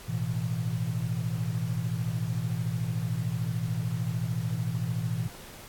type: chord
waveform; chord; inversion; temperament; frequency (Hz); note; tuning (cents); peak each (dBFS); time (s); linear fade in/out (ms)
sine; A suspended second; none; equal; 110 / 123.47 / 164.81; A2 / B2 / E3; 0 / 0 / 0; -32 / -31 / -32; 0.08-5.28; 10
effects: pink hiss -47 dBFS RMS until 5.68 s + AAC 64 kbps